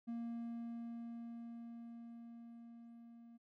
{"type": "tone with level ramp", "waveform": "triangle", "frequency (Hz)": 233.2, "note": "A#3", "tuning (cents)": 1, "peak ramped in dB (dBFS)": [-38, -54], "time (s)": [0.07, 3.38], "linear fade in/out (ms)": 20, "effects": []}